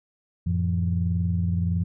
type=tone cluster; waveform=sine; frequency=89.5 / 110.9 / 171.2 Hz; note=F2 / A2 / F3; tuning=+43 / +14 / -34 cents; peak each=-23 / -31 / -25 dBFS; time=0.46-1.84 s; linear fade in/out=10 ms; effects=tanh soft clip ceiling -12 dBFS